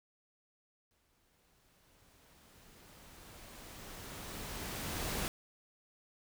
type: noise with exponential growth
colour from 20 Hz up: pink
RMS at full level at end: -36 dBFS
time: 0.91-5.28 s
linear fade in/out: 0 ms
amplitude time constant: 950 ms
effects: none